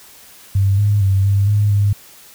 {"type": "tone with pitch steps", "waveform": "sine", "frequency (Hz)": [98, 103, 96.8, 99.4, 103.6, 101.5], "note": ["G2", "G#2", "G2", "G2", "G#2", "G#2"], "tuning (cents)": [0, -14, -21, 25, -4, -39], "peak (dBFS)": -11, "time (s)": [0.55, 1.93], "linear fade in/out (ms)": 5, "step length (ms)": 230, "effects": ["white hiss -43 dBFS RMS until 2.34 s"]}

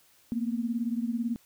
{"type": "beating tone pair", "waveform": "sine", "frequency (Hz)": [228.9, 246.9], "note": ["A#3", "B3"], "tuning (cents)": [-31, 0], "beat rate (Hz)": 18, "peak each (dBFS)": [-29, -32], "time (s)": [0.32, 1.36], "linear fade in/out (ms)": 0, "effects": ["white hiss -62 dBFS RMS until 1.45 s"]}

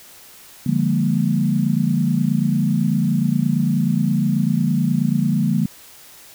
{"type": "chord", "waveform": "sine", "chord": "Bb dominant seventh", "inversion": "first", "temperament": "equal with one note detuned", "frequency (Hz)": [146.83, 174.61, 203.5, 233.1], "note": ["D3", "F3", "Ab3", "Bb3"], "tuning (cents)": [0, 0, -35, 0], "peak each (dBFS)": -21, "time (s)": [0.66, 5.66], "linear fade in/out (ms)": 5, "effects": ["white hiss -44 dBFS RMS until 6.34 s"]}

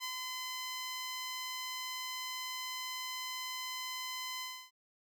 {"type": "tone with ADSR envelope", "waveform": "10% pulse", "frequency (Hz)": 1022, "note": "C6", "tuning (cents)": -41, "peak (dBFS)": -28, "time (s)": [0, 4.71], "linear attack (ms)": 40, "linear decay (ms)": 79, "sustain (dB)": -2, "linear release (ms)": 300, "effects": []}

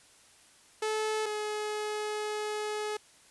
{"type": "tone pair in turn", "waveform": "sawtooth", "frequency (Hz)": [432.9, 423.5], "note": ["A4", "G#4"], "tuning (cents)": [-28, 34], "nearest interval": "unison", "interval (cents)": 38, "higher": "first", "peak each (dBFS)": [-25, -28], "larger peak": "first", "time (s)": [[0.82, 1.26], [1.26, 2.97]], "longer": "second", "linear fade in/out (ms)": 5, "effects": ["white hiss -59 dBFS RMS until 3.3 s", "resampled to 24000 Hz"]}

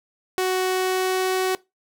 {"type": "tone with pitch glide", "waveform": "sawtooth", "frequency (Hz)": [371.7, 374.1], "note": ["F#4", "F#4"], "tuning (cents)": [8, 19], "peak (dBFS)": -16, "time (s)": [0.38, 1.55], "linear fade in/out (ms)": 0, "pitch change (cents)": 11, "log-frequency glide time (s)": [0.61, 1.37], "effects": ["noise-tail reverb RT60 0.2 s tail -20 dB re dry"]}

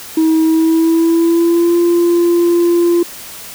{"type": "tone with pitch glide", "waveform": "sine", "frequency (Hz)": [319.7, 344.6], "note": ["D#4", "F4"], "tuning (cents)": [47, -23], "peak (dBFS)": -6, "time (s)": [0.17, 3.03], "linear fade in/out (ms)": 5, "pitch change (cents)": 130, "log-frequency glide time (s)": [0.43, 1.78], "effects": ["tanh soft clip ceiling -7 dBFS", "white hiss -31 dBFS RMS until 3.54 s"]}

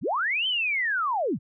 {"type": "linear two-way sweep", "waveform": "sine", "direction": "up then down", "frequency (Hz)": [82.41, 3136, 82.41], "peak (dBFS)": -23, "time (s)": [0.01, 1.39], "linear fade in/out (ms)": 50, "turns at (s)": 0.47, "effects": []}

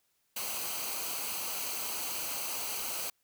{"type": "noise with comb filter", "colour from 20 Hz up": "white", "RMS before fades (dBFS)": -36, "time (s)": [0.36, 3.1], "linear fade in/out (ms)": 5, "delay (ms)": 0.56, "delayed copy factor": -0.6, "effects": ["white hiss -75 dBFS RMS until 3.23 s"]}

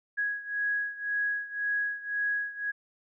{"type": "beating tone pair", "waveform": "sine", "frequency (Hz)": [1661.2, 1663.1], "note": ["G#6", "G#6"], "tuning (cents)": [0, 2], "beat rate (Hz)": 1.9, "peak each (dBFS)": [-30, -33], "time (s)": [0.17, 2.72], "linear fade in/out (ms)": 20, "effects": []}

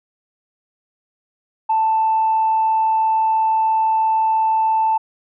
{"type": "tone", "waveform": "sine", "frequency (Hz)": 883, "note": "A5", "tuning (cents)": 6, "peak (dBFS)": -13, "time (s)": [1.69, 4.98], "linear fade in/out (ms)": 10, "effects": ["tanh soft clip ceiling -9 dBFS"]}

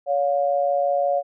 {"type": "tone pair together", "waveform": "sine", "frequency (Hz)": [564.3, 710], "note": ["C#5", "F5"], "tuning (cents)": [31, 28], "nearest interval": "major third", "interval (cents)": 397, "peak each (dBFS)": [-20, -22], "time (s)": [0.06, 1.23], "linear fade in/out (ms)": 50, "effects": []}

